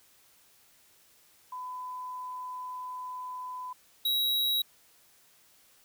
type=tone pair in turn; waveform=sine / square; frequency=1005 / 3858 Hz; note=B5 / B7; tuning=+30 / -41 cents; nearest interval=octave + major seventh; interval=2329 cents; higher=second; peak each=-36 / -26 dBFS; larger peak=second; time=1.52-3.73 / 4.05-4.62 s; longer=first; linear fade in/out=5 ms; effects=white hiss -62 dBFS RMS until 5.84 s